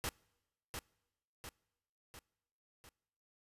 pink noise with echo, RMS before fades -38 dBFS, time 0.04-0.09 s, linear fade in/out 0 ms, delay 700 ms, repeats 4, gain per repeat -5 dB, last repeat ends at 2.89 s, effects noise-tail reverb RT60 1.0 s tail -26 dB re dry + resampled to 32000 Hz

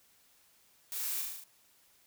blue noise with echo, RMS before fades -39 dBFS, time 0.92-1.21 s, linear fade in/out 0 ms, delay 38 ms, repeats 6, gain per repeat -2 dB, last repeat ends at 1.438 s, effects white hiss -66 dBFS RMS until 2.06 s

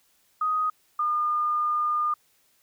sine tone pair in turn, 1249 / 1213.4 Hz, D#6 / D#6, +6 / -44 cents, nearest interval minor second, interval 50 cents, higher first, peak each -22 dBFS, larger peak neither, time 0.41-0.7 / 0.99-2.14 s, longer second, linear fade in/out 5 ms, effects white hiss -65 dBFS RMS until 2.62 s

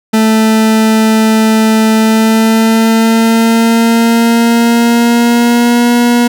40% pulse tone with pitch glide, 220 to 239.9 Hz, A3 to A#3, 0 to +50 cents, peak -5 dBFS, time 0.13-6.28 s, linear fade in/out 10 ms, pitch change +150 cents, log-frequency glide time 1.94-5.91 s, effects none

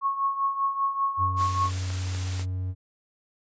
sine tone with tremolo, 1098 Hz, C#6, 17 cents flat, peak -20 dBFS, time 0.01-1.71 s, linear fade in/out 50 ms, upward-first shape triangle, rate 5.1 Hz, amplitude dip 75%
triangle tone, 92.4 Hz, F#2, 2 cents flat, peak -25 dBFS, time 1.17-2.75 s, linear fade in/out 50 ms
white noise, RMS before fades -37 dBFS, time 1.36-2.46 s, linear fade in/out 50 ms
click train, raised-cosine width 0.5 ms, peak -24 dBFS, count 5, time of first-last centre 1.41-2.395 s, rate 4.06 Hz
effects resampled to 16000 Hz

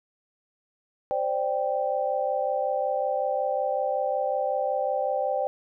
sine chord, C suspended second, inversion none, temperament just, 523.3 / 588.7 / 784.9 Hz, C5 / D5 / G5, 0 / +4 / +2 cents, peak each -28 dBFS, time 1.11-5.47 s, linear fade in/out 0 ms, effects none

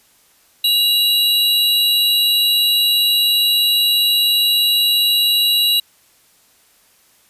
square tone pair together, 2838 / 3921 Hz, F7 / B7, +27 / -13 cents, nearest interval tritone, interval 560 cents, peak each -19 / -14 dBFS, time 0.64-5.8 s, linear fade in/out 5 ms, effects white hiss -54 dBFS RMS until 7.29 s + resampled to 32000 Hz

